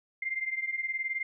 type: beating tone pair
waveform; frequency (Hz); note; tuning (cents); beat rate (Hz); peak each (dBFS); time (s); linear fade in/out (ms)
sine; 2093 / 2112; C7 / C7; 0 / +16; 19; -32 / -35; 0.22-1.23; 5
effects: none